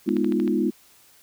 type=chord; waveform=sine; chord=F half-diminished seventh; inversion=first; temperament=equal; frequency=207.7 / 246.9 / 311.1 / 349.2 Hz; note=Ab3 / Cb4 / Eb4 / F4; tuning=0 / 0 / 0 / 0 cents; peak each=-25 dBFS; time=0.06-0.71 s; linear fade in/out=20 ms
type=click train; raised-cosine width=0.3 ms; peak=-22 dBFS; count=6; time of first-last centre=0.09-0.478 s; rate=12.9 Hz
effects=white hiss -55 dBFS RMS until 1.22 s